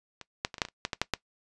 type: clicks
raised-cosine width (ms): 0.2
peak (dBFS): -24 / -9 / -22 / -22 / -7 / -19 / -30 / -12 / -13 / -7 / -8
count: 11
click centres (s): 0.213 / 0.449 / 0.542 / 0.582 / 0.618 / 0.651 / 0.686 / 0.851 / 0.932 / 1.016 / 1.137
effects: noise-tail reverb RT60 0.1 s tail -20 dB re dry + resampled to 22050 Hz